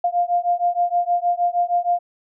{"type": "beating tone pair", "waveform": "sine", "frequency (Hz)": [698.5, 704.9], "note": ["F5", "F5"], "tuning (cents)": [0, 16], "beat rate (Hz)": 6.4, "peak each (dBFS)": -20, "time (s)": [0.04, 1.99], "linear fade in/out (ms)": 5, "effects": []}